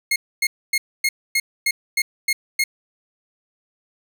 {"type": "tone bursts", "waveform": "sawtooth", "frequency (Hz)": 2151, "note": "C7", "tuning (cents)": 47, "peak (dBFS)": -13, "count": 9, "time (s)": [0.11, 2.64], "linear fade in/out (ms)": 5, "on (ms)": 50, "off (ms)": 260, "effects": []}